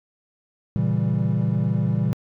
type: chord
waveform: triangle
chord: A# diminished seventh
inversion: none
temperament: equal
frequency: 116.54 / 138.59 / 164.81 / 196 Hz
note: A#2 / C#3 / E3 / G3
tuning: 0 / 0 / 0 / 0 cents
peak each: -21 / -23 / -22 / -23 dBFS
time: 0.76-2.13 s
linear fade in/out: 0 ms
effects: tanh soft clip ceiling -10 dBFS